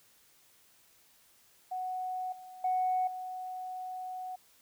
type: tone with level steps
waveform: sine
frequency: 740 Hz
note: F#5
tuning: in tune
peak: -33 / -46 / -26 / -37 dBFS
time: 1.71-4.36 s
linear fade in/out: 10 ms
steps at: 2.32 / 2.64 / 3.07 s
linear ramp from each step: 5 ms
effects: tanh soft clip ceiling -22 dBFS + white hiss -64 dBFS RMS until 4.61 s